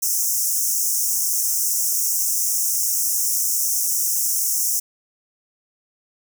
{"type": "high-pass noise", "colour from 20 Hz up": "pink", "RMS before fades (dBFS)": -21, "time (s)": [0.02, 4.8], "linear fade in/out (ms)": 10, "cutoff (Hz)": 5500, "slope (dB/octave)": 96, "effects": []}